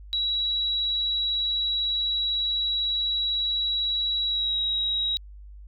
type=tone with pitch glide; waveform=sine; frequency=3894 to 3834 Hz; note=B7 to A#7; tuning=-25 to +48 cents; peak=-23 dBFS; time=0.13-5.17 s; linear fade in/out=0 ms; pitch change=-27 cents; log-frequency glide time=4.26-4.58 s; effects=added 50 Hz sine -41 dBFS peak until 5.67 s